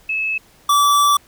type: tone pair in turn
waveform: sine / square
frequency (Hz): 2597 / 1156.8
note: E7 / D6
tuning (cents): -26 / -27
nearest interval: octave + major second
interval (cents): 1401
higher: first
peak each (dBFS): -18 / -12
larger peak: second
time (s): 0.09-0.38 / 0.69-1.17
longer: second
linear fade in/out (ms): 5
effects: pink hiss -51 dBFS RMS until 1.27 s